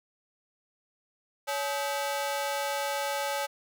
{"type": "ring-modulated tone", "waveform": "sawtooth", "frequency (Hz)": 708, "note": "F5", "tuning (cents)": 23, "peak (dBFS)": -22, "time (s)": [1.47, 3.47], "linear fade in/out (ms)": 20, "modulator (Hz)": 146, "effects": []}